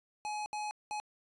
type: tone bursts at uneven times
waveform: square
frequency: 843 Hz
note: G#5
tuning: 26 cents sharp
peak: -36 dBFS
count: 3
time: 0.25-0.46 / 0.53-0.71 / 0.91-1 s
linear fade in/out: 0 ms
effects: resampled to 22050 Hz